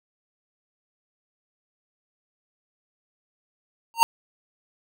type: tone with exponential growth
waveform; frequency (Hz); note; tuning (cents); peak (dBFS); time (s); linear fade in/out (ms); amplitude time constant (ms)
square; 921; A#5; -21; -10; 3.94-4.03; 0; 18
effects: none